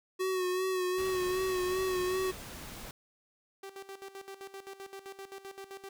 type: tone with vibrato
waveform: square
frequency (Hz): 370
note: F#4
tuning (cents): 0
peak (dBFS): -30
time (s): 0.19-2.32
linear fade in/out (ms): 20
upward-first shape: sine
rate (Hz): 2.6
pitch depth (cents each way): 35
type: noise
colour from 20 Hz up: pink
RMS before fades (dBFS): -45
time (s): 0.98-2.91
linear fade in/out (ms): 2
type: tone with tremolo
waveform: sawtooth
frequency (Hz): 390.2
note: G4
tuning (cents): -8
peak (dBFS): -38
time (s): 3.63-5.89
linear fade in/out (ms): 5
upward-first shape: square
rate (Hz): 7.7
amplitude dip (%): 75
effects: none